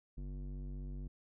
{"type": "tone with low-pass filter", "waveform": "square", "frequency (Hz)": 47.9, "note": "G1", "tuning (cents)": -39, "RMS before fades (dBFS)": -43, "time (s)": [0.17, 1.08], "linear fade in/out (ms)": 10, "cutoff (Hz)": 250, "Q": 1.3, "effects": []}